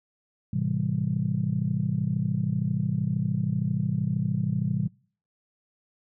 sine chord, A minor seventh, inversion none, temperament just, 110 / 132 / 165 / 198 Hz, A2 / C3 / E3 / G3, 0 / +16 / +2 / +18 cents, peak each -30 / -28 / -28 / -30 dBFS, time 0.53-4.88 s, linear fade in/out 5 ms, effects noise-tail reverb RT60 0.5 s tail -26 dB re dry + tanh soft clip ceiling -13 dBFS

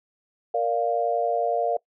sine chord, Bb major, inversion none, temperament equal, 466.2 / 587.3 / 698.5 Hz, Bb4 / D5 / F5, 0 / 0 / 0 cents, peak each -26 / -27 / -24 dBFS, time 0.54-1.77 s, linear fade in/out 5 ms, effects noise-tail reverb RT60 0.1 s tail -22 dB re dry

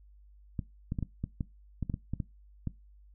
clicks, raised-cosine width 5 ms, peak -20 dBFS, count 12, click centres 0.592 / 0.921 / 0.988 / 1.027 / 1.24 / 1.408 / 1.827 / 1.898 / 1.941 / 2.136 / 2.202 / 2.673 s, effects noise-tail reverb RT60 0.2 s tail -19 dB re dry + added 50 Hz sine -54 dBFS peak until 3.14 s

